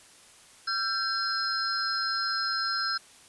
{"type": "tone cluster", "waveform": "sine", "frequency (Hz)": [1349, 1574, 4196, 5110], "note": ["E6", "G6", "C8", "D#8"], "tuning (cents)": [40, 7, 4, 45], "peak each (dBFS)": [-32, -32, -34, -31], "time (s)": [0.67, 2.98], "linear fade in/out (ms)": 10, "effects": ["white hiss -54 dBFS RMS until 3.28 s", "resampled to 24000 Hz"]}